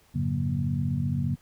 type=tone cluster; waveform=sine; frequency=91.5 / 106.7 / 140.2 / 181.8 / 235.2 Hz; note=F#2 / G#2 / C#3 / F#3 / A#3; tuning=-19 / +47 / +20 / -30 / +16 cents; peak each=-32 / -34 / -27 / -34 / -32 dBFS; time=0.14-1.36 s; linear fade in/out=20 ms; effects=pink hiss -61 dBFS RMS until 1.41 s